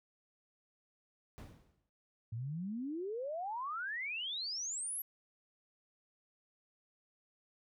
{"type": "noise with exponential decay", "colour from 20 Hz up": "brown", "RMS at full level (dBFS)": -42, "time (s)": [1.38, 1.89], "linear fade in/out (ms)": 0, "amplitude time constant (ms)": 110}
{"type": "exponential sweep", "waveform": "sine", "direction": "up", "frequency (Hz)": [107.1, 11890], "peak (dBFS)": -37, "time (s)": [2.32, 5.02], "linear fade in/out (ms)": 5}
{"effects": ["high-pass 60 Hz 12 dB/octave"]}